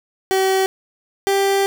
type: tone pair in turn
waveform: 30% pulse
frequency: 381.9 / 393.5 Hz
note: G4 / G4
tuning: -45 / +7 cents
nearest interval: minor second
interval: 52 cents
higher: second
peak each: -12 dBFS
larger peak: neither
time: 0.31-0.66 / 1.27-1.66 s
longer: second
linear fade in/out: 0 ms
effects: none